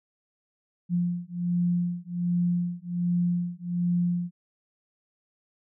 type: beating tone pair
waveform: sine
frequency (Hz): 174.61 / 175.91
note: F3 / F3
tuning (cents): 0 / +13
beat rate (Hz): 1.3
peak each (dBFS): -27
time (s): 0.89-4.31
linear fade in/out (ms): 50
effects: none